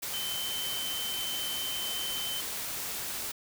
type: tone in noise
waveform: sine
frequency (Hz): 3077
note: G7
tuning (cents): -33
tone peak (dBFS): -34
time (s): 0.13-2.41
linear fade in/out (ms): 10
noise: white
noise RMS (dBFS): -36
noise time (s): 0.02-3.32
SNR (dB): -1
effects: none